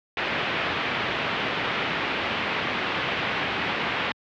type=low-pass noise; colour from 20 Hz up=white; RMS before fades=-27 dBFS; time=0.17-4.12 s; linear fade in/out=2 ms; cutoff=3000 Hz; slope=24 dB/octave; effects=high-pass 100 Hz 12 dB/octave + low-pass 5000 Hz 12 dB/octave